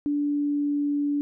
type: tone with pitch glide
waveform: sine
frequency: 290.6 to 288.9 Hz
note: D4 to D4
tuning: -18 to -28 cents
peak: -22 dBFS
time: 0.06-1.21 s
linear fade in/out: 0 ms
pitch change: -10 cents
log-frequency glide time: 0.2-0.96 s
effects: none

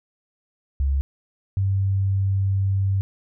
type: tone pair in turn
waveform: sine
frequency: 68.6 / 97.35 Hz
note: C#2 / G2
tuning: -17 / -12 cents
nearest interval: tritone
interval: 605 cents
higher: second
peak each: -18 dBFS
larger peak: neither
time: 0.8-1.01 / 1.57-3.01 s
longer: second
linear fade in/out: 0 ms
effects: none

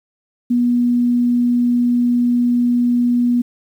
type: tone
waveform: sine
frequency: 242.4 Hz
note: B3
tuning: 32 cents flat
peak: -12 dBFS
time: 0.5-3.42 s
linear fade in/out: 10 ms
effects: 8-bit

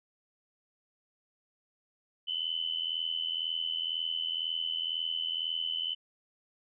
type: tone with amplitude modulation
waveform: sine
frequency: 3017 Hz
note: F#7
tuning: 33 cents sharp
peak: -27 dBFS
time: 2.27-5.95 s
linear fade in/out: 20 ms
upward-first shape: sine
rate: 82 Hz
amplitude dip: 80%
effects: none

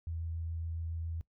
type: tone with vibrato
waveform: sine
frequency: 82.41 Hz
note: E2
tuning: in tune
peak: -35 dBFS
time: 0.07-1.21 s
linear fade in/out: 0 ms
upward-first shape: triangle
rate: 7.2 Hz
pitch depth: 11 cents each way
effects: noise-tail reverb RT60 0.1 s tail -20 dB re dry

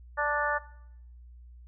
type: harmonic tone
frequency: 293.7 Hz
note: D4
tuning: in tune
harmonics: 2 / 3 / 4 / 5 / 6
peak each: -32 / -32 / -32 / -32 / -32 dBFS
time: 0.17-0.59 s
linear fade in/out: 20 ms
effects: noise-tail reverb RT60 0.7 s tail -18 dB re dry + added 60 Hz sine -47 dBFS peak until 1.67 s

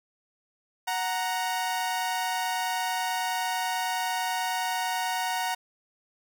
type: tone pair together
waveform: sawtooth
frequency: 740 / 932.3 Hz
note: F#5 / A#5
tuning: 0 / 0 cents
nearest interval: major third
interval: 400 cents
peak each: -26 dBFS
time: 0.87-5.55 s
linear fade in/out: 10 ms
effects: none

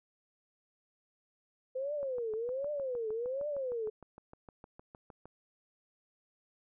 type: tone with vibrato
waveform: sine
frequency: 507 Hz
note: B4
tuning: 45 cents sharp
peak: -33 dBFS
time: 1.75-3.9 s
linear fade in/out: 10 ms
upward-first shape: triangle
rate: 1.3 Hz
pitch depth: 300 cents each way
type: click train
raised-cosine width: 1 ms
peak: -36 dBFS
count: 22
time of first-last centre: 2.03-5.256 s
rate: 6.51 Hz
effects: none

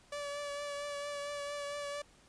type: tone with vibrato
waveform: sawtooth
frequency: 576 Hz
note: D5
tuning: 34 cents flat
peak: -34 dBFS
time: 0.12-2.02 s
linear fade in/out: 5 ms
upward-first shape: triangle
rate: 4.4 Hz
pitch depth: 23 cents each way
effects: pink hiss -63 dBFS RMS until 2.28 s + resampled to 22050 Hz

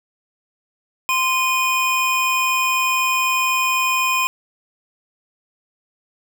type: tone pair together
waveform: square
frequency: 1038 / 2472 Hz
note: C6 / D#7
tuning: -14 / -12 cents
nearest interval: octave + minor third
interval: 1502 cents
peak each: -20 dBFS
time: 1.09-4.27 s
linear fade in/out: 0 ms
effects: none

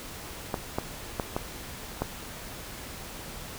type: clicks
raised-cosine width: 1 ms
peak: -13 dBFS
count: 5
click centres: 0.542 / 0.785 / 1.198 / 1.365 / 2.02 s
effects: pink hiss -41 dBFS RMS until 3.58 s

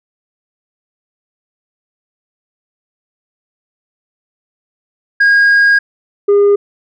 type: tone pair in turn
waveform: sine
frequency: 1632 / 405.7 Hz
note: G#6 / G#4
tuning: -31 / -41 cents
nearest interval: 2 octaves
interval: 2410 cents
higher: first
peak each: -3 dBFS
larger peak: neither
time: 5.2-5.79 / 6.28-6.56 s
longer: first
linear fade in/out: 10 ms
effects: tanh soft clip ceiling -5 dBFS

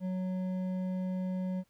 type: tone with hard clipping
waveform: triangle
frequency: 185 Hz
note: F#3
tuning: in tune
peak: -33 dBFS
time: 0-1.64 s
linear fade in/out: 50 ms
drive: 11 dB
effects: pink hiss -73 dBFS RMS until 1.69 s

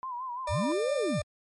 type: tone with vibrato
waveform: sine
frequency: 1003 Hz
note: B5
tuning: 26 cents sharp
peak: -33 dBFS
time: 0.03-0.72 s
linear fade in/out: 0 ms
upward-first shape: sine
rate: 5.9 Hz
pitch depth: 88 cents each way
type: tone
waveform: 40% pulse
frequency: 598 Hz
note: D5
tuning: 31 cents sharp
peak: -30 dBFS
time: 0.47-1.22 s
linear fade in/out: 5 ms
type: linear two-way sweep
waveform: sine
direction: up then down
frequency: 41.95 to 592 to 41.95 Hz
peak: -27 dBFS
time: 0.48-1.23 s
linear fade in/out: 50 ms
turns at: 0.94 s
effects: MP3 48 kbps

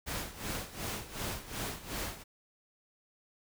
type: noise with tremolo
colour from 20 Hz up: pink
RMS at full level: -36 dBFS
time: 0.06-2.24 s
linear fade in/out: 20 ms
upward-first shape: sine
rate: 2.7 Hz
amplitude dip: 80%
effects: none

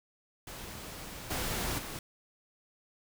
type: noise with level steps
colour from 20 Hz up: pink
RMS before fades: -44 / -34 / -41 dBFS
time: 0.47-1.99 s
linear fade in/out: 2 ms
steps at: 1.3 / 1.78 s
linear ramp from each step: 10 ms
effects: none

